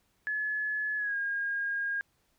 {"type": "tone with pitch glide", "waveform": "sine", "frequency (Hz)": [1709, 1624.3], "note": ["G#6", "G#6"], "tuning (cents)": [49, -39], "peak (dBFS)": -29, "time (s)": [0.27, 2.01], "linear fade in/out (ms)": 0, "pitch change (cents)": -88, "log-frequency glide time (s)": [0.97, 1.16], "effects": ["pink hiss -72 dBFS RMS until 2.38 s"]}